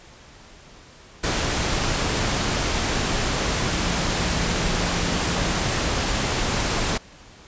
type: tone in noise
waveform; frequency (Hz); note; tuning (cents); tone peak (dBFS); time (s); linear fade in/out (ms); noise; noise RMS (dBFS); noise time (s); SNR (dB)
sine; 174.2; F3; -4; -30; 3.71-5.58; 10; pink; -23; 1.23-6.98; -10
effects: pink hiss -47 dBFS RMS until 7.47 s + resampled to 16000 Hz